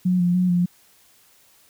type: tone with vibrato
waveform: sine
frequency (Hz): 178.9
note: F3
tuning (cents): +42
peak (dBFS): -16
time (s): 0.05-0.66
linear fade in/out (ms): 10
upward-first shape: square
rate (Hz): 3.4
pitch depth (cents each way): 27
effects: white hiss -56 dBFS RMS until 1.69 s